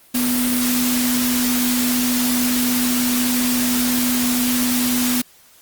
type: tone in noise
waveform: sine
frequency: 247.2 Hz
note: B3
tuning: 2 cents sharp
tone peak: -18 dBFS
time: 0.14-5.22 s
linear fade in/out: 10 ms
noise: white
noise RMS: -22 dBFS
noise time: 0.14-5.22 s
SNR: +1 dB
effects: white hiss -50 dBFS RMS until 5.61 s + Opus 32 kbps

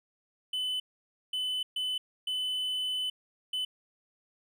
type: tone bursts at uneven times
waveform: triangle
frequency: 3015 Hz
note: F#7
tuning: 32 cents sharp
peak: -28 dBFS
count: 5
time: 0.53-0.8 / 1.33-1.63 / 1.76-1.98 / 2.27-3.1 / 3.53-3.65 s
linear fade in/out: 5 ms
effects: none

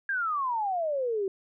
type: exponential sweep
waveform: sine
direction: down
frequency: 1639 to 375.1 Hz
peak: -26 dBFS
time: 0.09-1.28 s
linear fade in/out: 2 ms
effects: none

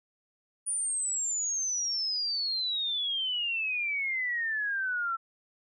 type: exponential sweep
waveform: sine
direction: down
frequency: 9530 to 1332 Hz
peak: -28 dBFS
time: 0.66-5.17 s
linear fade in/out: 20 ms
effects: none

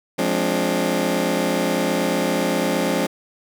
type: chord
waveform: 20% pulse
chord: D half-diminished seventh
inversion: first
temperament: just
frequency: 176.2 / 211.4 / 264.3 / 293.7 Hz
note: F3 / Ab3 / C4 / D4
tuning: +16 / +31 / +18 / 0 cents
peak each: -20 dBFS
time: 0.18-3.07 s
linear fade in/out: 10 ms
effects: none

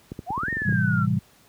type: clicks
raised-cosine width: 3 ms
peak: -19 dBFS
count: 11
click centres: 0.119 / 0.191 / 0.305 / 0.378 / 0.434 / 0.483 / 0.527 / 0.569 / 0.619 / 0.692 / 0.726 s
type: exponential two-way sweep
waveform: sine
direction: up then down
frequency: 650 to 1864.7 to 1324 Hz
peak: -25 dBFS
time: 0.26-1.07 s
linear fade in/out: 50 ms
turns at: 0.5 s
type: chord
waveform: sine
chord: A minor seventh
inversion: none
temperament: equal with one note detuned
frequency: 110 / 130.81 / 165.77 / 196 Hz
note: A2 / C3 / E3 / G3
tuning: 0 / 0 / +10 / 0 cents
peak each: -25 dBFS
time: 0.65-1.19 s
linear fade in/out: 10 ms
effects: pink hiss -56 dBFS RMS until 1.48 s + high-pass 60 Hz 12 dB/octave

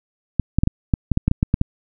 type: clicks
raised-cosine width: 5 ms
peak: -3 dBFS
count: 12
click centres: 0.397 / 0.586 / 0.635 / 0.674 / 0.938 / 1.117 / 1.174 / 1.28 / 1.314 / 1.429 / 1.541 / 1.614 s
effects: none

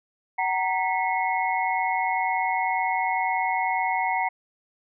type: tone cluster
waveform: sine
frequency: 754 / 932 / 1982 / 2167 Hz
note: F#5 / A#5 / B6 / C#7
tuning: +32 / -1 / +6 / -40 cents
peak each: -26 / -26 / -32 / -29 dBFS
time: 0.38-4.29 s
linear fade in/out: 10 ms
effects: none

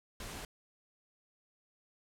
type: noise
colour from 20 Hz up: pink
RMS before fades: -44 dBFS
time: 0.2-0.45 s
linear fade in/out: 2 ms
effects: low-pass 12000 Hz 12 dB/octave

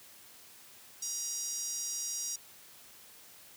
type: tone with high-pass filter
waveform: 5% pulse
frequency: 954 Hz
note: A#5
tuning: 40 cents sharp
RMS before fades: -37 dBFS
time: 1.02-2.36 s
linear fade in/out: 5 ms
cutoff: 5800 Hz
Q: 5
effects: white hiss -55 dBFS RMS until 3.56 s + high-pass 60 Hz 12 dB/octave

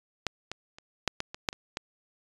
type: clicks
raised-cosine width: 0.2 ms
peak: -10 / -18 / -29 / -7 / -13 / -21 / -8 / -23 / -15 dBFS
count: 9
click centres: 0.267 / 0.516 / 0.785 / 1.077 / 1.204 / 1.345 / 1.488 / 1.529 / 1.771 s
effects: resampled to 22050 Hz

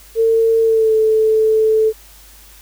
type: tone with pitch glide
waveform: sine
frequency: 451.8 to 437.9 Hz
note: A4 to A4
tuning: +46 to -8 cents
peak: -10 dBFS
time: 0.15-1.93 s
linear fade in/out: 50 ms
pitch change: -54 cents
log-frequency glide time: 0.63-0.94 s
effects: added 50 Hz sine -44 dBFS peak until 2.61 s + white hiss -44 dBFS RMS until 2.61 s

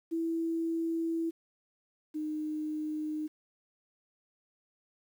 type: tone pair in turn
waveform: sine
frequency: 329.6 / 307 Hz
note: E4 / D#4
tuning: 0 / -23 cents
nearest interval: minor second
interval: 123 cents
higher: first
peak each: -29 / -32 dBFS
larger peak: first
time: 0.11-1.31 / 2.14-3.28 s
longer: first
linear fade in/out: 20 ms
effects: 10-bit

